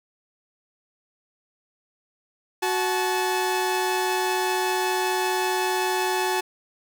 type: tone pair together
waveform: sawtooth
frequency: 370 / 865.1 Hz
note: F#4 / A5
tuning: 0 / -30 cents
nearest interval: octave + minor third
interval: 1470 cents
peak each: -21 dBFS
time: 2.62-6.41 s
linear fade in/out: 10 ms
effects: none